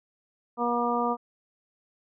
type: harmonic tone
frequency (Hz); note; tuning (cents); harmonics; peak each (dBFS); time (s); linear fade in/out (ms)
239.4; A#3; +46; 1 / 2 / 3 / 4 / 5; -30 / -30 / -30 / -30 / -30; 0.57-1.17; 50
effects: none

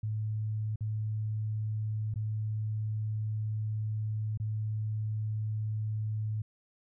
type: tone with dropouts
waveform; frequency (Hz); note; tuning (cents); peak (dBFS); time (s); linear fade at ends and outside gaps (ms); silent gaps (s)
sine; 107.9; A2; -33; -30; 0.03-6.42; 5; 0.759-0.807 / 2.141-2.158 / 4.375-4.399
effects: none

